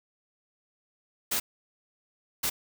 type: noise bursts at uneven times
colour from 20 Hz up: white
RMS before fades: -28 dBFS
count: 2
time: 1.31-1.4 / 2.43-2.5 s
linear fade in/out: 10 ms
effects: none